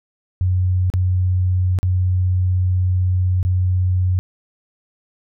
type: tone with dropouts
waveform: sine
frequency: 91.6 Hz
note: F#2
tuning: 17 cents flat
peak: -14 dBFS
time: 0.41-4.19 s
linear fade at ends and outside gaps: 0 ms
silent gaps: 0.901-0.938 / 1.788-1.83 / 3.429-3.45 s
effects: none